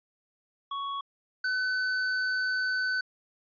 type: tone pair in turn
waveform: square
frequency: 1114 / 1510.5 Hz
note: C#6 / F#6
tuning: +8 / +35 cents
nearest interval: perfect fourth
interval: 527 cents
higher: second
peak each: -32 / -27 dBFS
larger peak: second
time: 0.71-1.01 / 1.44-3.01 s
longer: second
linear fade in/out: 5 ms
effects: resampled to 11025 Hz